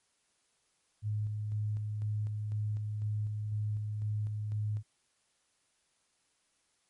sine tone with tremolo, 105.8 Hz, G#2, 33 cents sharp, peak -30 dBFS, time 1.02-4.83 s, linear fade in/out 50 ms, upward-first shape square, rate 2 Hz, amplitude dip 30%, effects white hiss -74 dBFS RMS until 6.89 s + MP3 48 kbps

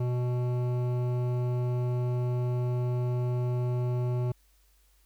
sine tone with hard clipping, 123.47 Hz, B2, in tune, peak -28 dBFS, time 0-4.32 s, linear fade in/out 5 ms, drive 13 dB, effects added 50 Hz sine -62 dBFS peak until 5.05 s + white hiss -68 dBFS RMS until 5.05 s

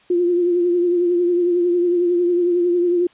sine tone with vibrato, 350.9 Hz, F4, 8 cents sharp, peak -14 dBFS, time 0.1-3.07 s, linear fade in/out 5 ms, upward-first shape triangle, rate 11 Hz, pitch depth 46 cents each way, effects white hiss -53 dBFS RMS until 3.13 s + resampled to 8000 Hz

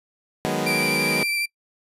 15% pulse chord, G# minor seventh, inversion second, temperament equal, 155.56 / 185 / 207.7 / 246.9 Hz, D#3 / F#3 / G#3 / B3, 0 / 0 / 0 / 0 cents, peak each -22 dBFS, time 0.45-1.23 s, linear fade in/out 0 ms
35% pulse tone with vibrato, 2347 Hz, D7, 2 cents flat, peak -20 dBFS, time 0.66-1.46 s, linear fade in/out 10 ms, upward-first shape sine, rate 12 Hz, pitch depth 17 cents each way
effects noise-tail reverb RT60 0.1 s tail -24 dB re dry + resampled to 32000 Hz

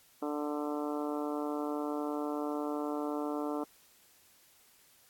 harmonic tone, 148 Hz, D3, 14 cents sharp, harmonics 2 / 3 / 4 / 5 / 6 / 7 / 8 / 9, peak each -35 / -39 / -41 / -43 / -45 / -46 / -47 / -48 dBFS, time 0.22-3.64 s, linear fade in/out 5 ms, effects white hiss -63 dBFS RMS until 5.09 s + AAC 64 kbps

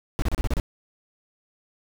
brown noise bursts, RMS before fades -22 dBFS, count 7, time 0.19-0.599 s, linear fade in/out 0 ms, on 31 ms, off 32 ms, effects none

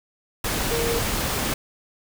sine tone in noise, 466.2 Hz, A#4, in tune, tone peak -24 dBFS, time 0.71-0.99 s, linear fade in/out 5 ms, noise pink, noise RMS -25 dBFS, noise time 0.44-1.54 s, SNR -2 dB, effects none

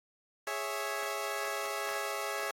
15% pulse chord, C# minor, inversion second, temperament equal, 415.3 / 554.4 / 659.3 Hz, G#4 / C#5 / E5, 0 / 0 / 0 cents, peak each -32 dBFS, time 0.47-2.51 s, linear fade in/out 2 ms, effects AAC 48 kbps

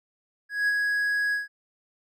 triangle tone with ADSR envelope, 1663 Hz, G#6, 2 cents sharp, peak -18 dBFS, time 0.49-1.48 s, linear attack 190 ms, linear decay 32 ms, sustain -3 dB, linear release 150 ms, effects none

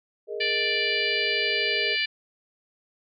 sine chord, Ab suspended second, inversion none, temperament just, 415.3 / 467.2 / 623 Hz, Ab4 / Bb4 / Eb5, 0 / +4 / +2 cents, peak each -32 / -34 / -37 dBFS, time 0.27-1.97 s, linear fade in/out 50 ms
harmonic tone, 587.3 Hz, D5, in tune, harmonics 3 / 4 / 5 / 6 / 7 / 8, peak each -30 / -27 / -29 / -36 / -33 / -33 dBFS, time 0.4-2.06 s, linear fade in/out 10 ms
effects none

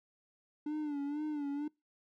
triangle tone with vibrato, 293.7 Hz, D4, in tune, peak -32 dBFS, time 0.66-1.68 s, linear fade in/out 5 ms, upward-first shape sine, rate 2.1 Hz, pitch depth 73 cents each way, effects noise-tail reverb RT60 0.2 s tail -24 dB re dry

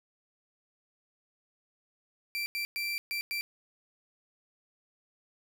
30% pulse tone bursts at uneven times, 2349 Hz, D7, in tune, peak -29 dBFS, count 5, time 2.35-2.46 / 2.55-2.65 / 2.76-2.98 / 3.11-3.21 / 3.31-3.41 s, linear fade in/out 0 ms, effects none

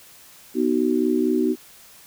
sine chord, B major, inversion none, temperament equal with one note detuned, 246.9 / 311.1 / 375.6 Hz, B3 / D#4 / F#4, 0 / 0 / +26 cents, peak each -22 dBFS, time 0.54-1.56 s, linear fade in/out 50 ms, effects white hiss -48 dBFS RMS until 2.06 s

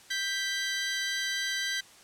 20% pulse tone pair together, 1575.9 / 1975.5 Hz, G6 / B6, +9 / 0 cents, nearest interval major third, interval 391 cents, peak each -27 dBFS, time 0.1-1.81 s, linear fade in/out 10 ms, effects white hiss -54 dBFS RMS until 2.03 s + low-pass 9000 Hz 12 dB/octave

